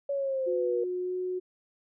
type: linear sweep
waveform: sine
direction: down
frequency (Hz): 565 to 473.6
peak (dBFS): -27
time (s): 0.09-0.84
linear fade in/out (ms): 5
type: tone with pitch glide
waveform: sine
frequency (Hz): 362.2 to 366.2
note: F#4 to F#4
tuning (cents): -37 to -18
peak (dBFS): -29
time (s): 0.46-1.4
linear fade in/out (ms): 20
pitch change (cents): +19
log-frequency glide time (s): 1.01-1.15
effects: none